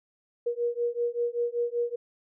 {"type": "beating tone pair", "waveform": "sine", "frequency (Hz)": [473.9, 479.1], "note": ["A#4", "A#4"], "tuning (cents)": [28, 47], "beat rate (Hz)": 5.2, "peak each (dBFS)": -29, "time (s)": [0.46, 1.96], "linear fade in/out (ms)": 10, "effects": []}